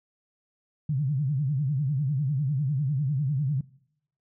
sine tone with vibrato, 140 Hz, C#3, 18 cents sharp, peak -23 dBFS, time 0.89-3.61 s, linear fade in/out 5 ms, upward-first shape triangle, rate 10 Hz, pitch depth 210 cents each way, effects noise-tail reverb RT60 0.7 s tail -21 dB re dry

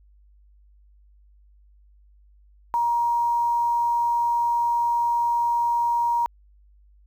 sine tone with quantisation, 945 Hz, A#5, 23 cents sharp, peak -19 dBFS, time 2.74-6.26 s, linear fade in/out 0 ms, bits 8, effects added 50 Hz sine -52 dBFS peak until 7.06 s

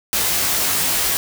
white noise with comb filter, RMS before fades -19 dBFS, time 0.13-1.17 s, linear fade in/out 0 ms, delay 19 ms, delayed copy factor +0.75, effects none

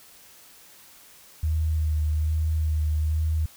sine tone with vibrato, 77.78 Hz, D#2, in tune, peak -21 dBFS, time 1.43-3.46 s, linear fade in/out 5 ms, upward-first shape sine, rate 1.2 Hz, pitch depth 26 cents each way, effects white hiss -51 dBFS RMS until 3.56 s

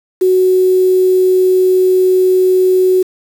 sine tone with quantisation, 370.9 Hz, F#4, 4 cents sharp, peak -7 dBFS, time 0.21-3.03 s, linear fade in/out 10 ms, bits 5, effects none

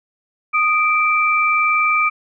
sine tone pair together, 1240.1 / 2341 Hz, D#6 / D7, -6 / -6 cents, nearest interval major seventh, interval 1100 cents, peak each -16 dBFS, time 0.53-2.1 s, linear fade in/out 20 ms, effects none

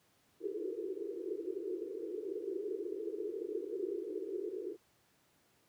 white band-pass noise, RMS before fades -40 dBFS, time 0.4-4.77 s, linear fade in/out 50 ms, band 330 to 450 Hz, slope 96 dB/octave, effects pink hiss -71 dBFS RMS until 5.68 s + high-pass 100 Hz 12 dB/octave

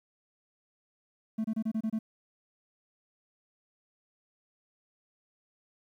triangle tone bursts, 220.3 Hz, A3, 2 cents sharp, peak -25 dBFS, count 7, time 1.38-1.99 s, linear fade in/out 10 ms, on 64 ms, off 27 ms, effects tanh soft clip ceiling -22 dBFS + 11-bit

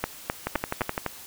two click trains, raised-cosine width 0.5 ms, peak -9 / -11 dBFS, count 4 / 8, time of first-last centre 0.04-0.817 / 0.47-1.063 s, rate 3.86 / 11.8 Hz, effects white hiss -44 dBFS RMS until 1.26 s

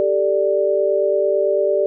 sine chord, G suspended second, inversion none, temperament just, 392 / 441 / 588 Hz, G4 / A4 / D5, 0 / +4 / +2 cents, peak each -19 / -22 / -17 dBFS, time 0-1.86 s, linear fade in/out 0 ms, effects none

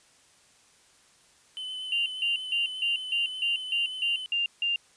triangle tone with vibrato, 3032 Hz, F#7, 42 cents sharp, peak -32 dBFS, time 1.57-4.26 s, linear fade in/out 0 ms, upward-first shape sine, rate 8.5 Hz, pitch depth 13 cents each way
sine tone bursts, 2794 Hz, F7, in tune, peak -24 dBFS, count 10, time 1.92-4.76 s, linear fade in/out 2 ms, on 140 ms, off 160 ms
effects white hiss -60 dBFS RMS until 4.96 s + resampled to 22050 Hz

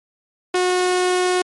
sawtooth tone, 363.5 Hz, F#4, 31 cents flat, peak -12 dBFS, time 0.54-1.42 s, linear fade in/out 5 ms, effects MP3 48 kbps

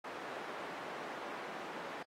white band-pass noise, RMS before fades -45 dBFS, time 0.04-2.03 s, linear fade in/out 5 ms, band 290 to 1200 Hz, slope 12 dB/octave, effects AAC 48 kbps

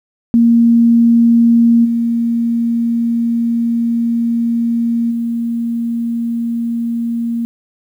sine tone with level steps, 233.1 Hz, A#3, in tune, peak -6 / -12 / -15 dBFS, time 0.34-7.45 s, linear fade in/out 0 ms, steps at 1.84 / 5.1 s, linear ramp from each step 20 ms, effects 8-bit

